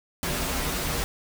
pink noise with comb filter, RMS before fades -28 dBFS, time 0.23-1.04 s, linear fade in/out 0 ms, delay 9.4 ms, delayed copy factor -0.75, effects none

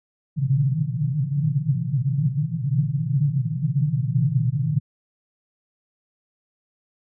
pink band-pass noise, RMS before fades -22 dBFS, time 0.36-4.8 s, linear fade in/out 20 ms, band 120 to 160 Hz, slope 96 dB/octave, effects none

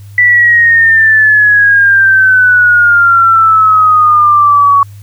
sine exponential sweep, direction down, 1976 to 1118 Hz, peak -3 dBFS, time 0.18-4.83 s, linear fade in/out 2 ms, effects added 101 Hz sine -28 dBFS peak until 5.02 s + white hiss -46 dBFS RMS until 5.02 s

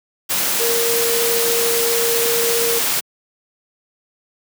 sine tone in noise, 466.2 Hz, A#4, in tune, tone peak -19 dBFS, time 0.59-2.8 s, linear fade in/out 20 ms, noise white, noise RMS -19 dBFS, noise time 0.29-3.01 s, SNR -3 dB, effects high-pass 150 Hz 12 dB/octave

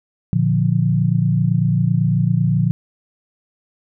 sine chord, Bb major, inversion none, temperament equal, 116.54 / 146.83 / 174.61 Hz, Bb2 / D3 / F3, 0 / 0 / 0 cents, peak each -18 dBFS, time 0.33-2.71 s, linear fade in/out 0 ms, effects none

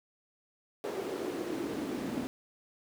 brown noise with high-pass filter sweep, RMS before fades -36 dBFS, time 0.84-2.27 s, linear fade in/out 0 ms, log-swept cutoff 410 to 250 Hz, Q 3.7, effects none

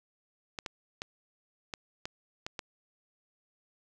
clicks, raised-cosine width 0.2 ms, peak -19 dBFS, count 7, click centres 0.588 / 0.662 / 1.019 / 1.738 / 2.055 / 2.465 / 2.592 s, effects none

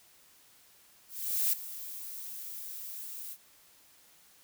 violet noise with ADSR envelope, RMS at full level -27 dBFS, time 1.08-3.37 s, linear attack 450 ms, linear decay 6 ms, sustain -15 dB, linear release 52 ms, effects white hiss -61 dBFS RMS until 4.43 s

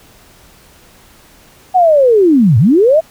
sine linear two-way sweep, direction down then up, 757 to 100.8 to 669 Hz, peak -5 dBFS, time 1.74-3.01 s, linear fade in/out 20 ms, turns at 2.58 s, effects pink hiss -44 dBFS RMS until 3.1 s

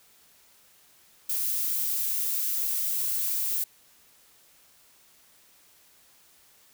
violet noise, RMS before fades -28 dBFS, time 1.29-3.64 s, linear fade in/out 5 ms, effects white hiss -59 dBFS RMS until 6.73 s

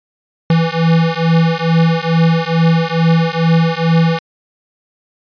square beating tone pair, 163.8 / 166.1 Hz, E3 / E3, -11 / +13 cents, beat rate 2.3 Hz, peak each -14 dBFS, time 0.5-4.19 s, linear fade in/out 2 ms, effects resampled to 11025 Hz

